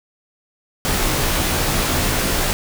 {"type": "noise with comb filter", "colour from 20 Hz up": "pink", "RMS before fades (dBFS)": -19, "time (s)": [0.85, 2.53], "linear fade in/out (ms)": 0, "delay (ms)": 18, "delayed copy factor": -0.8, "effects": []}